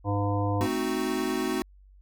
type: harmonic tone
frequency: 101.4 Hz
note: G#2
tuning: 41 cents flat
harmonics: 1 / 3 / 5 / 7 / 9 / 10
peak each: -26 / -31 / -33 / -34 / -36 / -36 dBFS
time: 0.04-0.68 s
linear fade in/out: 50 ms
type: chord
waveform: square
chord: A diminished seventh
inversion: none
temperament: equal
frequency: 220 / 261.6 / 311.1 / 370 Hz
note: A3 / C4 / Eb4 / Gb4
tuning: 0 / 0 / 0 / 0 cents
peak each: -35 / -32 / -33 / -31 dBFS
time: 0.61-1.62 s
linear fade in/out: 0 ms
effects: added 48 Hz sine -51 dBFS peak until 2.01 s